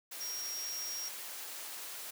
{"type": "tone in noise", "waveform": "sine", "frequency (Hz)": 5610, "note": "F8", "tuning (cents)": 7, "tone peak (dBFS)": -38, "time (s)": [0.2, 1.09], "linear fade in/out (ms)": 10, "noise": "white", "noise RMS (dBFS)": -44, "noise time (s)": [0.11, 2.11], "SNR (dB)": 3, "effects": ["high-pass 400 Hz 12 dB/octave"]}